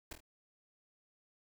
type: noise with echo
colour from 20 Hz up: pink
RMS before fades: -43 dBFS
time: 0.11-0.13 s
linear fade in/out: 5 ms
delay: 25 ms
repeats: 3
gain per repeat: -6 dB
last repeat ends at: 0.205 s
effects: none